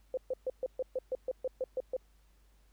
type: tone bursts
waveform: sine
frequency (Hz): 515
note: C5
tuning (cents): -28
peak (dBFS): -30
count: 12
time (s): 0.14-1.966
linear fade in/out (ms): 2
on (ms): 33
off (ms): 130
effects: added 50 Hz sine -62 dBFS peak until 2.72 s + pink hiss -72 dBFS RMS until 2.72 s